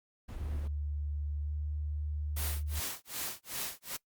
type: noise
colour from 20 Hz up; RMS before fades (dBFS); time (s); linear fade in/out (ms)
brown; -43; 0.28-0.68; 10
type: tone with pitch glide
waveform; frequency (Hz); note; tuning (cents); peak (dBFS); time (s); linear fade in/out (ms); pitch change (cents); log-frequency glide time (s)
sine; 73.42 to 74.7; D2 to D2; 0 to +30; -33; 0.4-2.8; 5; +30; 1.42-1.53
type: noise with tremolo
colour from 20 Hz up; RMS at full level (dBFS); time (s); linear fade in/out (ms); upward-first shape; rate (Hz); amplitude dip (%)
white; -36; 2.36-3.97; 10; sine; 2.6; 100
effects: noise-tail reverb RT60 0.1 s tail -22 dB re dry + Opus 48 kbps